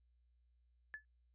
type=tone with exponential decay; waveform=sine; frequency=1726 Hz; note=A6; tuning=34 cents flat; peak=-40 dBFS; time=0.94-1.05 s; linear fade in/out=0 ms; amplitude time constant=22 ms; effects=added 60 Hz sine -70 dBFS peak until 1.34 s + resampled to 8000 Hz